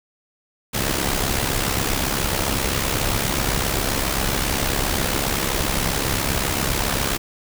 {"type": "noise with amplitude modulation", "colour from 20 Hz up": "pink", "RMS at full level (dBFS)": -19, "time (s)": [0.73, 7.18], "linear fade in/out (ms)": 20, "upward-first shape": "sine", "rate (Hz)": 67.5, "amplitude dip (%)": 65, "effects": []}